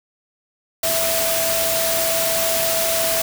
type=tone in noise; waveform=sine; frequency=659.3 Hz; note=E5; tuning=in tune; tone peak=-22 dBFS; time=0.83-3.22 s; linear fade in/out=5 ms; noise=white; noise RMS=-21 dBFS; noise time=0.83-3.22 s; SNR=-4 dB; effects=none